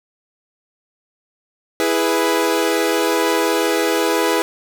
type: chord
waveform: sawtooth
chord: E major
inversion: none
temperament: equal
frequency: 329.6 / 415.3 / 493.9 Hz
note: E4 / G#4 / B4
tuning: 0 / 0 / 0 cents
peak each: -16 dBFS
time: 1.8-4.42 s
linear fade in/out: 0 ms
effects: none